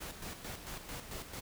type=noise with tremolo; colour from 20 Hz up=pink; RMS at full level=-43 dBFS; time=0-1.41 s; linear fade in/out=20 ms; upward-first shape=square; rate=4.5 Hz; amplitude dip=55%; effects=none